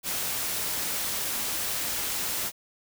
white noise, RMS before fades -30 dBFS, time 0.03-2.52 s, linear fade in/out 50 ms, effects none

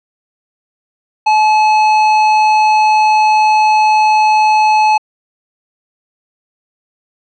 sine tone with tanh clipping, 859 Hz, A5, 42 cents flat, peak -9 dBFS, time 1.26-4.98 s, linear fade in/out 10 ms, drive 13 dB, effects low-pass 6000 Hz 12 dB/octave

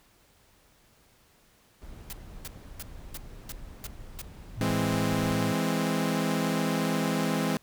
brown noise, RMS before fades -44 dBFS, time 1.81-5.43 s, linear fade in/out 10 ms
white noise bursts, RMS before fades -39 dBFS, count 7, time 2.1-4.216 s, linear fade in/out 0 ms, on 28 ms, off 320 ms
sine tone, 110 Hz, A2, in tune, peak -32 dBFS, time 4.57-5.53 s, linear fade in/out 10 ms
sawtooth chord, E augmented, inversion none, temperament equal, 164.81 / 207.7 / 261.6 Hz, E3 / G#3 / B#3, 0 / 0 / 0 cents, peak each -26 dBFS, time 4.61-7.57 s, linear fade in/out 0 ms
effects pink hiss -62 dBFS RMS until 7.62 s

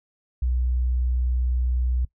sine tone, 62 Hz, B1, 7 cents sharp, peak -20 dBFS, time 0.42-2.05 s, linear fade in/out 5 ms, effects noise-tail reverb RT60 0.1 s tail -20 dB re dry

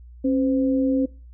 sine tone pair together, 270.2 / 512.1 Hz, C#4 / C5, -44 / -37 cents, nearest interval major seventh, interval 1107 cents, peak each -18 / -26 dBFS, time 0.24-1.06 s, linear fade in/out 10 ms, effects noise-tail reverb RT60 0.3 s tail -20 dB re dry + added 60 Hz sine -41 dBFS peak until 1.33 s

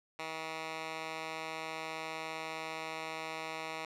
10% pulse tone with band-pass filter, 159.7 Hz, D#3, 45 cents sharp, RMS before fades -41 dBFS, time 0.19-3.85 s, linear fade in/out 2 ms, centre 2100 Hz, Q 0.77, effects none

